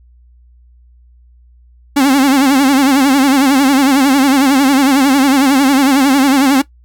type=tone with vibrato; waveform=45% pulse; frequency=272.7 Hz; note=C#4; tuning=28 cents flat; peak=-7 dBFS; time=1.96-6.62 s; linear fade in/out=10 ms; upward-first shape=sine; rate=11 Hz; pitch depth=100 cents each way; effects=noise-tail reverb RT60 0.1 s tail -18 dB re dry + added 60 Hz sine -42 dBFS peak until 6.84 s